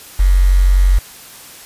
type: tone with quantisation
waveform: sine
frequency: 46.07 Hz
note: F#1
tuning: 7 cents flat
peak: -7 dBFS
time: 0.19-0.99 s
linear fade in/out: 10 ms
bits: 5
effects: white hiss -37 dBFS RMS until 1.65 s + resampled to 32000 Hz